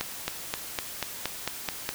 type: accelerating click train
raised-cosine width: 0.2 ms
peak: -10 dBFS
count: 9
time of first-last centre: 0.01-1.891 s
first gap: 270 ms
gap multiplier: 0.96
effects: white hiss -39 dBFS RMS until 1.94 s